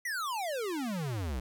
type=exponential sweep; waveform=square; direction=down; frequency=2021 to 58.27 Hz; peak=-33 dBFS; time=0.05-1.4 s; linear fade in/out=5 ms; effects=none